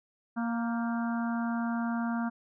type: harmonic tone with a mistuned harmonic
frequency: 233.1 Hz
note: A#3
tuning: in tune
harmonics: 1 / 3 / 4 / 5 / 6 / 7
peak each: -29 / -39 / -41 / -43 / -41 / -46 dBFS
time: 0.36-2.3 s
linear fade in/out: 20 ms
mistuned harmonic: 7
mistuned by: -49 cents
effects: none